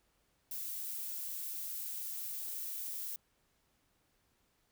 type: noise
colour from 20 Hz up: violet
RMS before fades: -41 dBFS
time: 0.51-3.16 s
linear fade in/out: 2 ms
effects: pink hiss -75 dBFS RMS until 4.71 s